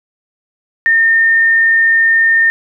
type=tone; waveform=sine; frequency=1819 Hz; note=A#6; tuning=43 cents flat; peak=-7 dBFS; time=0.86-2.5 s; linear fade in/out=0 ms; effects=none